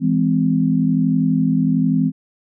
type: chord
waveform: sine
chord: E augmented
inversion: none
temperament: just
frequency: 164.81 / 206 / 257.5 Hz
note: E3 / G#3 / B#3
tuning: 0 / -14 / -28 cents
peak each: -18 / -20 / -17 dBFS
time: 0-2.12 s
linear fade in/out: 50 ms
effects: none